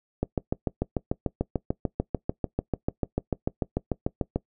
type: click train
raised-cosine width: 2 ms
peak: -11 dBFS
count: 29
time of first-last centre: 0.23-4.36 s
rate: 6.78 Hz
effects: noise-tail reverb RT60 0.1 s tail -21 dB re dry